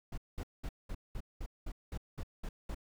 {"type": "noise bursts", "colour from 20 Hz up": "brown", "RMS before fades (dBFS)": -39, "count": 11, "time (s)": [0.12, 2.747], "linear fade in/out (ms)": 5, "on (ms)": 57, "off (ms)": 200, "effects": []}